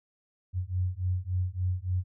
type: beating tone pair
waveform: sine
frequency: 89.7 / 93.2 Hz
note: F2 / F#2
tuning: +47 / +13 cents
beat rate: 3.5 Hz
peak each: -30 dBFS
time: 0.53-2.04 s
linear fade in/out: 50 ms
effects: none